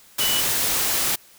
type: tone in noise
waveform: sine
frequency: 2960 Hz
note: F#7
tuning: in tune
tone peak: -23 dBFS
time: 0.2-0.41 s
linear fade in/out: 10 ms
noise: white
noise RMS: -22 dBFS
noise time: 0.18-1.16 s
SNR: -4 dB
effects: white hiss -51 dBFS RMS until 1.38 s